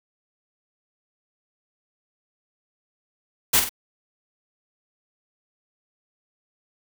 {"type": "noise with echo", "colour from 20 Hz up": "white", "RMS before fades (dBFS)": -17, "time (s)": [3.53, 3.6], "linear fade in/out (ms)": 10, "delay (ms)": 47, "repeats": 2, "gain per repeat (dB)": -7, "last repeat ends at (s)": 3.694, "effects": []}